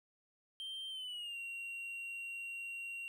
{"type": "tone with pitch glide", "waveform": "triangle", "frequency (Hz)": [3143, 2752], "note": ["G7", "F7"], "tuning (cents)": [4, -26], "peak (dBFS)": -40, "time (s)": [0.6, 3.08], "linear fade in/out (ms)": 0, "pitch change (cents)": -230, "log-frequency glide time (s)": [0.89, 1.38], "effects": []}